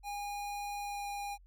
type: tone with pitch glide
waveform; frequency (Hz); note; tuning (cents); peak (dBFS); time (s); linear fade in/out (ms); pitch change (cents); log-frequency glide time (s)
square; 816 to 810.8; G#5 to G#5; -31 to -42; -38; 0.03-1.38; 50; -11; 0.81-1.03
effects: added 44 Hz sine -56 dBFS peak until 1.46 s